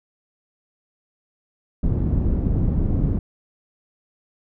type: low-pass noise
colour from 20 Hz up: pink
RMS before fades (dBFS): -20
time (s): 1.83-3.19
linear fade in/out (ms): 5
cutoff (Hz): 220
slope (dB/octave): 12
effects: none